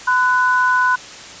sine tone pair together, 1012 / 1483.4 Hz, B5 / F#6, +42 / +4 cents, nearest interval perfect fifth, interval 662 cents, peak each -15 dBFS, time 0.07-0.96 s, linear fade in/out 10 ms, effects white hiss -35 dBFS RMS until 1.4 s + resampled to 16000 Hz

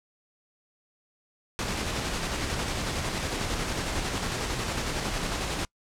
pink noise with tremolo, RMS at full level -29 dBFS, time 1.59-5.65 s, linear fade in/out 0 ms, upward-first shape square, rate 11 Hz, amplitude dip 25%, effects noise-tail reverb RT60 0.1 s tail -26 dB re dry + low-pass 8000 Hz 12 dB/octave

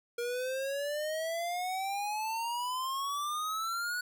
square exponential sweep, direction up, 471.6 to 1480 Hz, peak -33 dBFS, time 0.18-4.01 s, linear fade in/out 5 ms, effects none

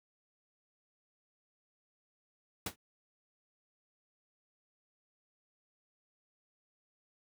pink noise with exponential decay, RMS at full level -31 dBFS, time 2.66-2.76 s, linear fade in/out 5 ms, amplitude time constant 20 ms, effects high-pass 80 Hz 12 dB/octave

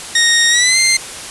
15% pulse tone with pitch glide, 1864.7 to 2093 Hz, A#6 to C7, 0 to 0 cents, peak -3 dBFS, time 0.15-0.97 s, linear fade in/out 5 ms, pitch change +200 cents, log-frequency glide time 0.49-0.78 s, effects white hiss -28 dBFS RMS until 1.3 s + resampled to 24000 Hz

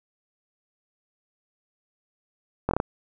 slowing click train, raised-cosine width 1 ms, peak -9 dBFS, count 5, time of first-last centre 2.69-2.801 s, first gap 21 ms, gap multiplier 1.19, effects none

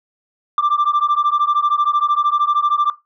sine beating tone pair, 1174.7 / 1187.7 Hz, D6 / D6, 0 / +19 cents, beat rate 13 Hz, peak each -15 / -14 dBFS, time 0.58-2.9 s, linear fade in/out 2 ms, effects noise-tail reverb RT60 0.2 s tail -17 dB re dry + tanh soft clip ceiling -10 dBFS

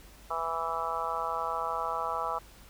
harmonic tone, 164.81 Hz, E3, in tune, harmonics 3 / 4 / 5 / 6 / 7 / 8, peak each -40 / -38 / -37 / -36 / -35 / -36 dBFS, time 0.3-2.39 s, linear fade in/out 10 ms, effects added 50 Hz sine -55 dBFS peak until 2.69 s + pink hiss -55 dBFS RMS until 2.69 s

